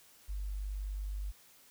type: tone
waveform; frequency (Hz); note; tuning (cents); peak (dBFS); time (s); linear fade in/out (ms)
sine; 49.57; G1; +20; -35; 0.28-1.32; 20
effects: white hiss -61 dBFS RMS until 1.7 s